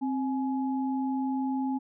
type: tone pair together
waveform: sine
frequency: 263.4 / 842.5 Hz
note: C4 / G#5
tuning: +12 / +25 cents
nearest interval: octave + minor sixth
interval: 2013 cents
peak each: -27 / -35 dBFS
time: 0.01-1.79 s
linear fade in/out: 20 ms
effects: none